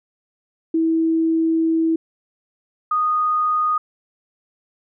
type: tone pair in turn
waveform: sine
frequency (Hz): 325.1 / 1237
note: E4 / D#6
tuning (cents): -24 / -10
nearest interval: octave + major seventh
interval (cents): 2314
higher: second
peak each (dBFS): -15 / -16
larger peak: first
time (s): 0.74-1.96 / 2.91-3.78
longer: first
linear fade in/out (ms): 5
effects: none